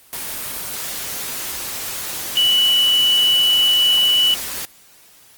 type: tone in noise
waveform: sine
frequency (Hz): 2960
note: F#7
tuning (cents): 0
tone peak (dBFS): -12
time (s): 2.37-4.34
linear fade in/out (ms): 0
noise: white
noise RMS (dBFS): -27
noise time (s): 0.13-4.65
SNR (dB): +12
effects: white hiss -49 dBFS RMS until 5.37 s + Opus 24 kbps